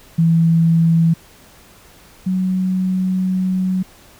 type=tone pair in turn; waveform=sine; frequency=165.2 / 185.9 Hz; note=E3 / F#3; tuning=+4 / +8 cents; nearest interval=major second; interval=204 cents; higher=second; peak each=-10 / -15 dBFS; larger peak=first; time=0.18-1.14 / 2.26-3.83 s; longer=second; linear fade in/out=10 ms; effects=pink hiss -46 dBFS RMS until 4.19 s